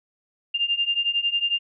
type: beating tone pair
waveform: sine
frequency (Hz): 2794 / 2805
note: F7 / F7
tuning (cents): 0 / +7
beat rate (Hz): 11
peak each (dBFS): -25 / -23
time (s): 0.54-1.59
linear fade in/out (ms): 10
effects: none